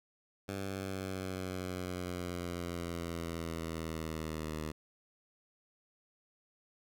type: exponential sweep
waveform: 10% pulse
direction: down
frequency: 98 to 77.1 Hz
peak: -29 dBFS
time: 0.48-4.72 s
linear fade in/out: 10 ms
effects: none